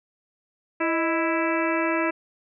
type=harmonic tone with a mistuned harmonic; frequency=330.4 Hz; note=E4; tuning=4 cents sharp; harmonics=1 / 2 / 3 / 4 / 5 / 6 / 7 / 8; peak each=-25 / -28 / -30 / -31 / -32 / -33 / -33 / -34 dBFS; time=0.8-2.11 s; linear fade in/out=10 ms; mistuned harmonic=2; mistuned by=-84 cents; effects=none

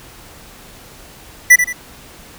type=tone with echo; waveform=square; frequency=1975.5 Hz; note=B6; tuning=in tune; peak=-3 dBFS; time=1.5-1.56 s; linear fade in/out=10 ms; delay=85 ms; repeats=2; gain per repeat=-9 dB; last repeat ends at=1.73 s; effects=pink hiss -40 dBFS RMS until 2.38 s

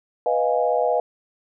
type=chord; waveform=sine; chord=F half-diminished seventh; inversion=second; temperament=equal; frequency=493.9 / 622.3 / 698.5 / 830.6 Hz; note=Cb5 / Eb5 / F5 / Ab5; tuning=0 / 0 / 0 / 0 cents; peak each=-22 / -23 / -23 / -26 dBFS; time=0.26-1 s; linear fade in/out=2 ms; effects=none

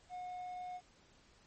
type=tone with quantisation; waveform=triangle; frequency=725 Hz; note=F#5; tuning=35 cents flat; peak=-40 dBFS; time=0.09-0.81 s; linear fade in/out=50 ms; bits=11; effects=pink hiss -66 dBFS RMS until 1.46 s + MP3 32 kbps

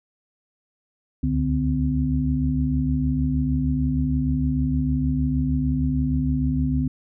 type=tone cluster; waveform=sine; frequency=69.4 / 75.9 / 146.7 / 256.9 Hz; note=C#2 / D#2 / D3 / C4; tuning=+3 / -42 / -2 / -32 cents; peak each=-25 / -31 / -24 / -23 dBFS; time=1.23-6.88 s; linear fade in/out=5 ms; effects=none

